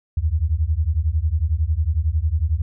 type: beating tone pair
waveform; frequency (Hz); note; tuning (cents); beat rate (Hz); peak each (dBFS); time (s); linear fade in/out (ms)
sine; 73.42 / 84.42; D2 / E2; 0 / +42; 11; -20; 0.17-2.62; 5
effects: none